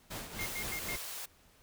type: noise with tremolo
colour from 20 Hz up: pink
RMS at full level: -40 dBFS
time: 0.1-0.97 s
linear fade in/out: 10 ms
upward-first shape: triangle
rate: 3.9 Hz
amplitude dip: 65%
type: tone bursts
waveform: triangle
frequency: 2128 Hz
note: C7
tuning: 29 cents sharp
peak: -36 dBFS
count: 4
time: 0.39-0.955 s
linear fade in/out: 0 ms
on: 70 ms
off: 95 ms
type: high-pass noise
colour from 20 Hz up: white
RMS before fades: -42 dBFS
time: 0.4-1.26 s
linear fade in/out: 10 ms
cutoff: 400 Hz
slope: 48 dB/octave
effects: pink hiss -64 dBFS RMS until 1.62 s